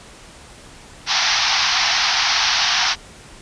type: band-pass noise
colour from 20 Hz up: white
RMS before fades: -18 dBFS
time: 1.06-2.96 s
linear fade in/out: 50 ms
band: 690 to 5900 Hz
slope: 96 dB/octave
effects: pink hiss -42 dBFS RMS until 3.41 s + resampled to 22050 Hz